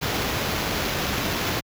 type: noise with sample-and-hold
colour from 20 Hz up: pink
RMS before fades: -25 dBFS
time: 0.01-1.61 s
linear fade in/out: 20 ms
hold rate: 8820 Hz
effects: high-pass 60 Hz 12 dB/octave